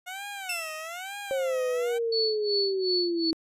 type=tone with vibrato; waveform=15% pulse; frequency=713 Hz; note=F5; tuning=36 cents sharp; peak=-29 dBFS; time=0.06-1.99 s; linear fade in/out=20 ms; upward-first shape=sine; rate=1.1 Hz; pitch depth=230 cents each way
type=tone with exponential decay; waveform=sawtooth; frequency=2670 Hz; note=E7; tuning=22 cents sharp; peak=-24 dBFS; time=0.49-1.18 s; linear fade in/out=5 ms; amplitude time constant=150 ms
type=linear sweep; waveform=sine; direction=down; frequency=543 to 319.5 Hz; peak=-25 dBFS; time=1.31-3.33 s; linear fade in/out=0 ms
type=tone with tremolo; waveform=sine; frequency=4435 Hz; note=C#8; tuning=in tune; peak=-24 dBFS; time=2.12-3.31 s; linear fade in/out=5 ms; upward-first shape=sine; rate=2.7 Hz; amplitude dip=95%
effects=resampled to 32000 Hz